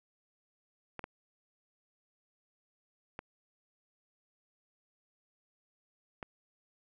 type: clicks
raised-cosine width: 0.5 ms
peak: -25 dBFS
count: 4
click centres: 0.993 / 1.041 / 3.191 / 6.228 s
effects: none